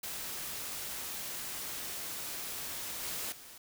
white noise with level steps, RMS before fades -40 / -38 / -51 dBFS, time 0.03-3.58 s, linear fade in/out 5 ms, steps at 3.03 / 3.32 s, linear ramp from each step 2 ms, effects none

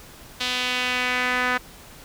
sawtooth tone with band-pass filter sweep, 250.1 Hz, B3, 22 cents sharp, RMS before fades -24 dBFS, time 0.4-1.58 s, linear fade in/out 10 ms, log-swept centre 3600 to 1600 Hz, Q 1.9, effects pink hiss -45 dBFS RMS until 2.04 s

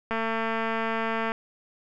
click train, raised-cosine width 0.5 ms, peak -14 dBFS, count 273, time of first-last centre 0.11-1.319 s, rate 225 Hz, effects none

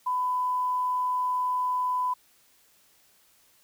sine tone with quantisation, 1001 Hz, B5, 23 cents sharp, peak -24 dBFS, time 0.06-2.14 s, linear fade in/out 10 ms, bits 9, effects white hiss -62 dBFS RMS until 3.63 s

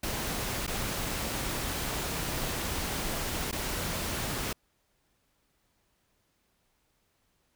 pink noise with dropouts, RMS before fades -33 dBFS, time 0.03-4.53 s, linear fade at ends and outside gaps 5 ms, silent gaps 0.667-0.676 / 3.514-3.526 s, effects pink hiss -73 dBFS RMS until 7.55 s

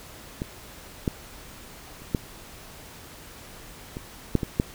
clicks, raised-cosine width 3 ms, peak -16 / -10 / -30 / -9 / -20 / -6 / -14 / -7 dBFS, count 8, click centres 0.419 / 1.078 / 2.02 / 2.148 / 3.969 / 4.353 / 4.432 / 4.599 s, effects pink hiss -45 dBFS RMS until 4.74 s

